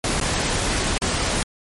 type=noise with dropouts; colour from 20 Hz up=pink; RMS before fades=-22 dBFS; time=0.04-1.43 s; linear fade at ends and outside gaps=2 ms; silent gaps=0.201-0.211 / 0.98-1.018 s; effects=MP3 48 kbps